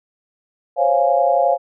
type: chord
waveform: sine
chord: Db major seventh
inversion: third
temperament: equal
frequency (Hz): 523.3 / 554.4 / 698.5 / 830.6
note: C5 / Db5 / F5 / Ab5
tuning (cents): 0 / 0 / 0 / 0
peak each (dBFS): -20 / -18 / -16 / -21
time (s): 0.76-1.58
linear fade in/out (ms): 50
effects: none